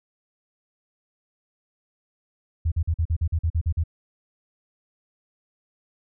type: tone bursts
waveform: sine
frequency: 82 Hz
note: E2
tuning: 9 cents flat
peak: -19 dBFS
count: 11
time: 2.65-3.838 s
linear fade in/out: 10 ms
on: 68 ms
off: 44 ms
effects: none